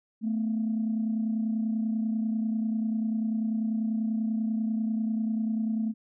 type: tone pair together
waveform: sine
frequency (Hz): 220 / 250.2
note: A3 / B3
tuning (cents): 0 / +23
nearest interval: major second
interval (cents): 223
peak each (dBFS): -25 / -34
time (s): 0.21-5.94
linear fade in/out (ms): 50
effects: tanh soft clip ceiling -20 dBFS